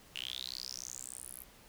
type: tone with high-pass filter sweep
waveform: sawtooth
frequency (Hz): 63.4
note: B1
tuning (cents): +46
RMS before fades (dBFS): -44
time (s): 0.15-1.44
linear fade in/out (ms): 10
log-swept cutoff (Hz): 2800 to 12000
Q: 9.9
effects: pink hiss -59 dBFS RMS until 1.68 s